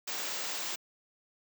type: band-stop noise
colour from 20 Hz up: white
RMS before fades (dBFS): -36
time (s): 0.07-0.76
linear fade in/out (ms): 10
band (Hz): 7900 to 16000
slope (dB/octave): 96
effects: high-pass 300 Hz 12 dB/octave